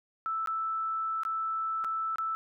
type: tone with dropouts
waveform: sine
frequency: 1318.5 Hz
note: E6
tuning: in tune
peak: -29 dBFS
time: 0.26-2.35 s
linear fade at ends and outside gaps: 0 ms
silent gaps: 0.46-0.473 / 1.234-1.251 / 1.841-1.846 / 2.158-2.184 s
effects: none